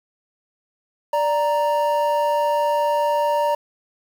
triangle tone pair together, 587.3 / 932.3 Hz, D5 / A#5, 0 / 0 cents, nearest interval minor sixth, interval 800 cents, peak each -18 dBFS, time 1.13-3.55 s, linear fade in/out 5 ms, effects 7-bit

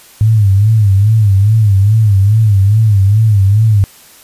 sine tone with vibrato, 103.83 Hz, G#2, in tune, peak -5 dBFS, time 0.21-3.84 s, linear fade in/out 0 ms, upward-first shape sine, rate 2.4 Hz, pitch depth 130 cents each way, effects white hiss -40 dBFS RMS until 4.23 s + resampled to 32000 Hz

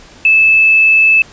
sine tone, 2619 Hz, E7, 12 cents flat, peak -5 dBFS, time 0.25-1.22 s, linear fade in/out 2 ms, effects pink hiss -39 dBFS RMS until 1.32 s + resampled to 16000 Hz

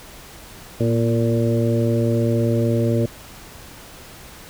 harmonic tone with a mistuned harmonic, 115.5 Hz, A#2, 16 cents flat, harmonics 1 / 2 / 3 / 4 / 5, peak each -19 / -22 / -24 / -25 / -26 dBFS, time 0.8-3.06 s, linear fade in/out 5 ms, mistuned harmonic 2, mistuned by +35 cents, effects pink hiss -41 dBFS RMS until 4.49 s

